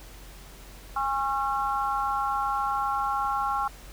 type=harmonic tone; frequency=272.4 Hz; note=C#4; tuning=30 cents flat; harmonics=3 / 4 / 5; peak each=-28 / -29 / -30 dBFS; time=0.96-3.68 s; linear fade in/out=5 ms; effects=added 46 Hz sine -45 dBFS peak until 3.92 s + pink hiss -49 dBFS RMS until 3.92 s